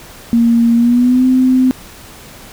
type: tone with pitch glide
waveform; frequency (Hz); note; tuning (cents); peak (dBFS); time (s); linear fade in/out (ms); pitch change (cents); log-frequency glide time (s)
sine; 233.1 to 257.2; A#3 to C4; 0 to -30; -7; 0.33-1.71; 0; +170; 0.75-1.25
effects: pink hiss -36 dBFS RMS until 2.52 s